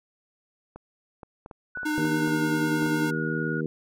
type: clicks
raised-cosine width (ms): 1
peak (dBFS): -27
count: 10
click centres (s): 0.76 / 1.232 / 1.461 / 1.512 / 1.773 / 1.832 / 2.051 / 2.277 / 2.825 / 2.862
type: tone with pitch glide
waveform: sine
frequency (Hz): 1480 to 1445.4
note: F#6 to F#6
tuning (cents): 0 to -41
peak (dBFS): -31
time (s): 1.75-3.61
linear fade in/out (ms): 5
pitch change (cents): -41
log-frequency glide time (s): 2.17-2.36
type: tone with vibrato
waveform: square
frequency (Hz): 304.7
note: D#4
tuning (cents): -36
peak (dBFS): -26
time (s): 1.85-3.11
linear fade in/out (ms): 10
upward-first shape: square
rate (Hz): 10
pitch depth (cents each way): 9
type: harmonic tone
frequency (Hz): 78.7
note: D#2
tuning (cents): +20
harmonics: 2 / 3 / 4 / 5 / 6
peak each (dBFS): -30 / -32 / -33 / -34 / -35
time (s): 1.98-3.66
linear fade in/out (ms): 0
effects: none